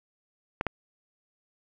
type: clicks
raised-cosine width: 0.5 ms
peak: -12 dBFS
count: 2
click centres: 0.611 / 0.667 s
effects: none